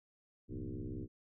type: tone with frequency modulation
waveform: sine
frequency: 106.9 Hz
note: A2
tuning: 49 cents flat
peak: -39 dBFS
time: 0.48-1.08 s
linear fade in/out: 50 ms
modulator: 65.6 Hz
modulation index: 4.1
effects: none